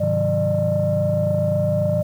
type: tone cluster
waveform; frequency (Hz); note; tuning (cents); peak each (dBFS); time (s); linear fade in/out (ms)
sine; 103.7 / 132.7 / 156.4 / 183.9 / 601; G#2 / C3 / D#3 / F#3 / D5; -2 / +25 / +9 / -10 / +40; -23 / -26 / -24 / -25 / -19; 0-2.03; 10
effects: tanh soft clip ceiling -10 dBFS + 8-bit